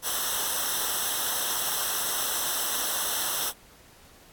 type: noise with comb filter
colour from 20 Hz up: white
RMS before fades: -28 dBFS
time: 0.02-3.53 s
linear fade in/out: 50 ms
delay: 0.43 ms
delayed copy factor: -0.85
effects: pink hiss -54 dBFS RMS until 4.32 s + AAC 64 kbps